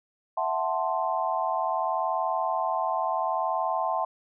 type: chord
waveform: sine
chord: F# half-diminished seventh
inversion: third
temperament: equal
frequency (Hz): 659.3 / 740 / 880 / 1046.5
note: E5 / F#5 / A5 / C6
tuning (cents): 0 / 0 / 0 / 0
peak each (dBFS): -30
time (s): 0.37-4.05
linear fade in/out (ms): 5
effects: none